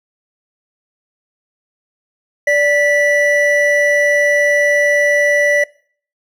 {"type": "tone pair together", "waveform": "triangle", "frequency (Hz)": [583.3, 1964], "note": ["D5", "B6"], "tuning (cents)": [-12, -10], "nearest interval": "octave + major sixth", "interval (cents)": 2102, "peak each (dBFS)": -11, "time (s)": [2.47, 5.64], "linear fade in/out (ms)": 5, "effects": ["noise-tail reverb RT60 0.5 s tail -22 dB re dry"]}